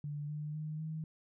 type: tone with pitch steps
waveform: sine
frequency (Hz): 146.83 / 150.35 / 153.95 / 157.64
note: D3 / D3 / D#3 / D#3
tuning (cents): 0 / +41 / -18 / +23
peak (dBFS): -37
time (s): 0.04-1.04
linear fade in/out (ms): 2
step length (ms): 250
effects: none